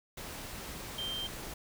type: tone in noise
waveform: sine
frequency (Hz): 3150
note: G7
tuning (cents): +8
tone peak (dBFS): -35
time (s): 0.98-1.27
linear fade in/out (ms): 5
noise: pink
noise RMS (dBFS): -43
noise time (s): 0.17-1.54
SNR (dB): +5
effects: none